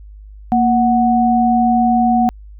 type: tone pair together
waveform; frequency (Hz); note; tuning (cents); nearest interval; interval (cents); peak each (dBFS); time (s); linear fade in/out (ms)
sine; 233.1 / 740; A#3 / F#5; 0 / 0; octave + minor sixth; 2000; -13; 0.52-2.29; 0
effects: added 51 Hz sine -34 dBFS peak until 2.59 s